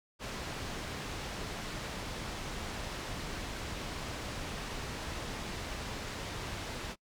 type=low-pass noise; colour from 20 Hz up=pink; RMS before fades=-40 dBFS; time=0.19-6.96 s; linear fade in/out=50 ms; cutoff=6100 Hz; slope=12 dB/octave; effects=noise-tail reverb RT60 0.1 s tail -25 dB re dry